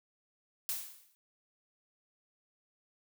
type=noise with exponential decay; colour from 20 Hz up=blue; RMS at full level=-33 dBFS; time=0.69-1.15 s; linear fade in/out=0 ms; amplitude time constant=100 ms; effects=none